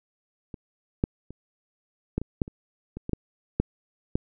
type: clicks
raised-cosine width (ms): 3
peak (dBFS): -24 / -9 / -27 / -12 / -19 / -10 / -26 / -22 / -18 / -11 / -8 / -10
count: 12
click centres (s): 0.542 / 1.039 / 1.306 / 2.18 / 2.216 / 2.418 / 2.479 / 2.97 / 3.094 / 3.133 / 3.6 / 4.155
effects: none